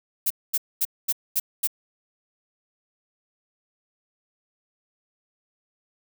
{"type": "noise bursts", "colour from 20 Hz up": "violet", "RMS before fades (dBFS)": -22, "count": 6, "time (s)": [0.26, 1.674], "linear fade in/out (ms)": 10, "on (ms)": 44, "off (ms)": 230, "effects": []}